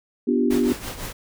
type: chord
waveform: sine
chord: G dominant seventh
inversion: first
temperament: equal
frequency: 246.9 / 293.7 / 349.2 / 392 Hz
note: B3 / D4 / F4 / G4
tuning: 0 / 0 / 0 / 0 cents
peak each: -20 / -24 / -25 / -24 dBFS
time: 0.27-0.73 s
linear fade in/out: 10 ms
type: noise with tremolo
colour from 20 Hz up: pink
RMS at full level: -30 dBFS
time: 0.5-1.13 s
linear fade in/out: 10 ms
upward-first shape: triangle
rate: 5.9 Hz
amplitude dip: 70%
effects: none